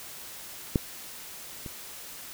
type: clicks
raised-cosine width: 3 ms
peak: -9 / -25 dBFS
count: 2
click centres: 0.758 / 1.662 s
effects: white hiss -43 dBFS RMS until 2.33 s